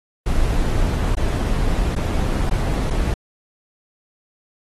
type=noise with dropouts; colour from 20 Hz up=brown; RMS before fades=-19 dBFS; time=0.26-3.14 s; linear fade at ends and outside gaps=5 ms; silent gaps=1.152-1.169 / 1.953-1.962 / 2.498-2.51 / 2.902-2.906 s; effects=AAC 32 kbps